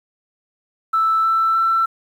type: tone with pitch steps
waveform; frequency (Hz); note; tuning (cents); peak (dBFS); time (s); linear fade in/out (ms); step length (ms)
sine; 1319 / 1328.9 / 1339; E6 / E6 / E6; +1 / +14 / +27; -13; 0.93-1.86; 10; 310
effects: tanh soft clip ceiling -9 dBFS + 8-bit